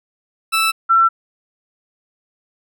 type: tone pair in turn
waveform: 20% pulse / sine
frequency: 1318.5 / 1346.2 Hz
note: E6 / E6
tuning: 0 / +36 cents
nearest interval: unison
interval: 36 cents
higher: second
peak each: -9 dBFS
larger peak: neither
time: 0.52-0.72 / 0.89-1.09 s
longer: neither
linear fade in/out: 20 ms
effects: none